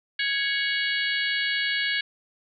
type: harmonic tone with a mistuned harmonic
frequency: 554.4 Hz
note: C#5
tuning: in tune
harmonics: 3 / 4 / 5 / 6 / 7 / 8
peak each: -27 / -29 / -31 / -33 / -34 / -35 dBFS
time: 0.19-2.01 s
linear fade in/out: 5 ms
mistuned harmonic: 5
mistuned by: +71 cents
effects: none